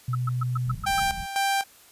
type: tone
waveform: sine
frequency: 124.4 Hz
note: B2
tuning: 13 cents sharp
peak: -24 dBFS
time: 0.08-0.75 s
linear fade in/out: 5 ms
type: tone bursts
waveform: sine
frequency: 1300 Hz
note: E6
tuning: 24 cents flat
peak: -26 dBFS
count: 7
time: 0.13-0.997 s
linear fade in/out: 5 ms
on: 21 ms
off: 120 ms
type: low-pass noise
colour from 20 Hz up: pink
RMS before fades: -37 dBFS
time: 0.64-1.27 s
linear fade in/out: 50 ms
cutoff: 230 Hz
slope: 96 dB/octave
type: tone with tremolo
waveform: sawtooth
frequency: 788 Hz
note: G5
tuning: 9 cents sharp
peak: -18 dBFS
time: 0.86-1.64 s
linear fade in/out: 10 ms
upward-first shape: square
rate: 2 Hz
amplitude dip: 70%
effects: white hiss -53 dBFS RMS until 1.91 s + resampled to 32000 Hz